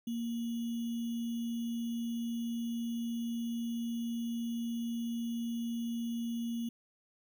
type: tone with sample-and-hold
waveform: sine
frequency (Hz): 233.1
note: A#3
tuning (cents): 0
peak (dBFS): -33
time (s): 0.07-6.69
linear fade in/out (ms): 5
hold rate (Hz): 3150
effects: none